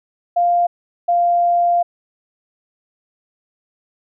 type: tone pair in turn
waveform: sine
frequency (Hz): 698.5 / 696.1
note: F5 / F5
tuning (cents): 0 / -6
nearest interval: unison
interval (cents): 6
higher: first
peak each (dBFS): -12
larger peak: neither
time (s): 0.36-0.67 / 1.08-1.83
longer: second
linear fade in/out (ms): 10
effects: none